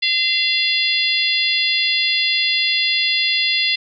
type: harmonic tone with a mistuned harmonic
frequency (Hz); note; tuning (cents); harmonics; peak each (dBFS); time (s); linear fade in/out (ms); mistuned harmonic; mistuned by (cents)
686; F5; -31; 3 / 4 / 5 / 6 / 7; -22 / -21 / -21 / -22 / -23; 0.02-3.76; 10; 6; +27
effects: none